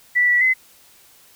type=tone with pitch steps; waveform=sine; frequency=1964 / 1951 / 2041 Hz; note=B6 / B6 / C7; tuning=-10 / -22 / -44 cents; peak=-13 dBFS; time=0.15-0.54 s; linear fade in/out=20 ms; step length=130 ms; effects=white hiss -51 dBFS RMS until 1.35 s